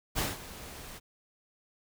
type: noise with ADSR envelope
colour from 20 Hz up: pink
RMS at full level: -29 dBFS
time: 0.15-1 s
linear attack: 36 ms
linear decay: 180 ms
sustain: -16 dB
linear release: 32 ms
effects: none